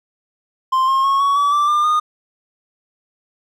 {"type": "tone with pitch steps", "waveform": "triangle", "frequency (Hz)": [1046.5, 1070.3, 1094.7, 1119.7, 1145.2, 1171.3, 1198, 1225.2], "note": ["C6", "C6", "C#6", "C#6", "D6", "D6", "D6", "D#6"], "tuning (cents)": [0, 39, -22, 17, -44, -5, 34, -27], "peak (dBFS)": -11, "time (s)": [0.72, 2], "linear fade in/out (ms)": 10, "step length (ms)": 160, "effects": []}